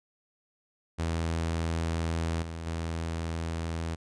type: tone with level steps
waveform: sawtooth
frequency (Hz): 82.41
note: E2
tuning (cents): 0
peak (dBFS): -24 / -32 / -27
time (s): 0.98-3.96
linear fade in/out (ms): 20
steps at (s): 2.42 / 2.66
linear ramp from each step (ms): 5
effects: resampled to 22050 Hz